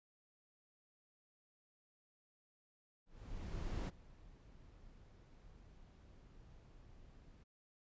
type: noise with ADSR envelope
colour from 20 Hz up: brown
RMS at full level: -39 dBFS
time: 3.06-7.44 s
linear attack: 820 ms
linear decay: 25 ms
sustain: -21 dB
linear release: 15 ms
effects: resampled to 16000 Hz